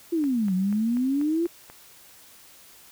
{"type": "exponential two-way sweep", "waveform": "sine", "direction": "down then up", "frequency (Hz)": [348.9, 181.4, 348.9], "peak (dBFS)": -21, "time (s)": [0.12, 1.47], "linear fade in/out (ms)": 10, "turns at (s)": 0.54}
{"type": "click train", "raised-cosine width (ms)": 0.5, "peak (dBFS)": -28, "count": 7, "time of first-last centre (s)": [0.24, 1.7], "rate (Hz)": 4.11}
{"effects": ["white hiss -51 dBFS RMS until 2.91 s"]}